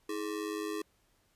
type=ring-modulated tone; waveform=square; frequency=370 Hz; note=F#4; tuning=in tune; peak=-32 dBFS; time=0.09-0.82 s; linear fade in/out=5 ms; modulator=49.4 Hz; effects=pink hiss -71 dBFS RMS until 1.35 s + resampled to 32000 Hz